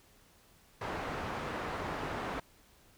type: low-pass noise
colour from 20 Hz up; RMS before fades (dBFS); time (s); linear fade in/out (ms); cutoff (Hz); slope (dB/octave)
white; -38; 0.81-2.4; 5; 1200; 12
effects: pink hiss -63 dBFS RMS until 2.97 s